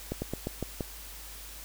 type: slowing click train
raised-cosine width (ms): 2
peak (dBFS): -18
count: 6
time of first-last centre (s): 0.12-0.808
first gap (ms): 100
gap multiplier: 1.16
effects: added 50 Hz sine -47 dBFS peak until 1.64 s + white hiss -46 dBFS RMS until 1.64 s